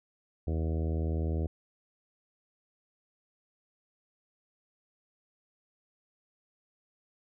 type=harmonic tone; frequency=80 Hz; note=D#2; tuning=49 cents sharp; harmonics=1 / 2 / 3 / 4 / 5 / 6 / 7 / 8 / 9; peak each=-29 / -37 / -41 / -40 / -42 / -44 / -47 / -50 / -52 dBFS; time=0.47-1.47 s; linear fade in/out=5 ms; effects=none